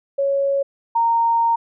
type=tone pair in turn; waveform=sine; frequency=554.4 / 924.9 Hz; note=C#5 / A#5; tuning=0 / -14 cents; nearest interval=major sixth; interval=886 cents; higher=second; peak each=-16 / -14 dBFS; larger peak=second; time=0.18-0.63 / 0.95-1.56 s; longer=second; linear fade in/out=10 ms; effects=none